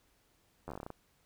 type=slowing click train; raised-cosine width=1 ms; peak=-28 dBFS; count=11; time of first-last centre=0.68-0.903 s; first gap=11 ms; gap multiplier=1.15; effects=pink hiss -71 dBFS RMS until 1.25 s